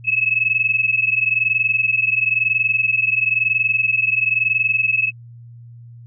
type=tone pair together; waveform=sine; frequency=2574 / 2595 Hz; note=E7 / E7; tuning=-42 / -28 cents; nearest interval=unison; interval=14 cents; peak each=-18 dBFS; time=0.04-5.12 s; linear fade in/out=50 ms; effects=added 118 Hz sine -37 dBFS peak until 6.06 s